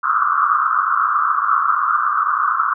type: band-pass noise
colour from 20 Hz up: pink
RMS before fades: -17 dBFS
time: 0.03-2.74 s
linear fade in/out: 10 ms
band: 1100 to 1400 Hz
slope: 96 dB/octave
effects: none